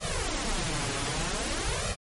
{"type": "noise with flanger", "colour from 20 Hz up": "pink", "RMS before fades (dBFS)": -30, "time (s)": [0, 1.96], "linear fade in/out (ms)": 50, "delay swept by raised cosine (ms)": [1.6, 7.2], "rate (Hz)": 0.53, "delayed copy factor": 1, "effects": ["MP3 48 kbps"]}